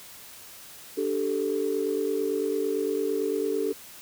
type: chord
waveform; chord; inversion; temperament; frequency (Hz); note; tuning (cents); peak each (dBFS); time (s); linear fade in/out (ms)
sine; D suspended fourth; none; just; 293.7 / 391.6 / 440.5; D4 / G4 / A4; 0 / -2 / +2; -31 / -28 / -27; 0.97-3.73; 10
effects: tanh soft clip ceiling -15 dBFS + white hiss -46 dBFS RMS until 4.01 s